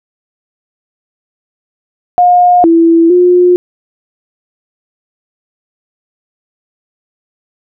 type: tone with pitch steps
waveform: sine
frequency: 714 / 332.2 / 357.4 Hz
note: F5 / E4 / F4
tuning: +38 / +13 / +40 cents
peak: -3 dBFS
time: 2.18-3.56 s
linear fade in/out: 0 ms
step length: 460 ms
effects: none